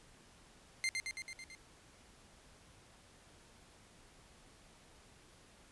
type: tone with echo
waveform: sawtooth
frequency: 2093 Hz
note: C7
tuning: in tune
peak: -29 dBFS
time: 0.84-0.89 s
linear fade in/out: 0 ms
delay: 110 ms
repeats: 6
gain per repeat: -3 dB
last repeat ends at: 1.55 s
effects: pink hiss -62 dBFS RMS until 5.71 s + resampled to 24000 Hz